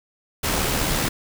pink noise with amplitude modulation, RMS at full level -21 dBFS, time 0.43-1.09 s, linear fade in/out 10 ms, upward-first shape sine, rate 75.8 Hz, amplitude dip 35%, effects none

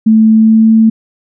sine tone with pitch glide, 220 to 222.4 Hz, A3 to A3, 0 to +19 cents, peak -3 dBFS, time 0.06-0.9 s, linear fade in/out 10 ms, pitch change +19 cents, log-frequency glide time 0.32-0.72 s, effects none

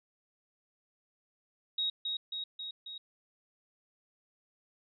sine tone with echo, 3782 Hz, A#7, 24 cents sharp, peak -29 dBFS, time 1.78-1.9 s, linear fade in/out 5 ms, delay 270 ms, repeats 4, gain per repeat -3 dB, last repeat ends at 2.98 s, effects none

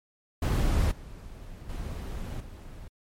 brown noise with level steps, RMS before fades -24 / -43 / -35 / -43 dBFS, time 0.42-2.88 s, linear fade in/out 5 ms, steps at 0.91 / 1.69 / 2.4 s, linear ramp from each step 5 ms, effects MP3 64 kbps

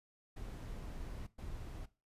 brown noise bursts at uneven times, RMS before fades -45 dBFS, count 2, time 0.36-1.27 / 1.38-1.86 s, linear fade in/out 10 ms, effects noise-tail reverb RT60 0.3 s tail -18 dB re dry + resampled to 32000 Hz

